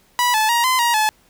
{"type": "tone with pitch steps", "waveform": "sawtooth", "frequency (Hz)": [979, 867, 944, 1026, 947, 861], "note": ["B5", "A5", "A#5", "C6", "A#5", "A5"], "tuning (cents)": [-15, -26, 22, -34, 27, -38], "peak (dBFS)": -11, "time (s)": [0.19, 1.09], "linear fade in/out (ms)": 0, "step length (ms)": 150, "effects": ["pink hiss -56 dBFS RMS until 1.29 s"]}